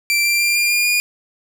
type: tone with pitch steps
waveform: sawtooth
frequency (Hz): 2349 / 2365 / 2382 / 2398 / 2415 / 2432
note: D7 / D7 / D7 / D7 / D7 / D#7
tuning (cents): 0 / +12 / +24 / +36 / +48 / -40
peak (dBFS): -11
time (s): 0.1-1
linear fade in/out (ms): 0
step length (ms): 150
effects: none